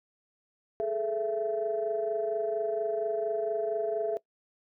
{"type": "tone cluster", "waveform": "sine", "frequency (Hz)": [420.4, 444.7, 668], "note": ["G#4", "A4", "E5"], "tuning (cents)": [21, 18, 23], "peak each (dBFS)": [-31, -33, -30], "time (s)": [0.8, 4.17], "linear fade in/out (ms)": 0, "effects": ["noise-tail reverb RT60 0.1 s tail -21 dB re dry", "tanh soft clip ceiling -19 dBFS"]}